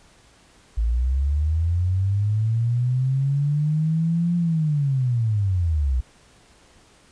sine linear two-way sweep, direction up then down, 53.7 to 174.61 to 59.9 Hz, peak -18 dBFS, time 0.77-6.01 s, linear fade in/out 10 ms, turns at 4.36 s, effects pink hiss -54 dBFS RMS until 7.11 s + resampled to 22050 Hz

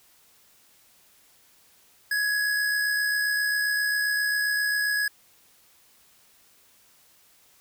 square tone with amplitude modulation, 1675 Hz, G#6, 14 cents sharp, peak -22 dBFS, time 2.11-5.08 s, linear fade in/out 5 ms, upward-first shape sine, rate 67.5 Hz, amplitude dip 35%, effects white hiss -59 dBFS RMS until 7.6 s

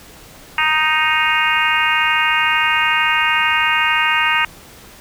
harmonic tone, 311.1 Hz, D#4, in tune, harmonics 3 / 4 / 5 / 6 / 7 / 8 / 9, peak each -21 / -21 / -21 / -21 / -21 / -21 / -21 dBFS, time 0.58-4.45 s, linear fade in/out 2 ms, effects pink hiss -41 dBFS RMS until 5 s

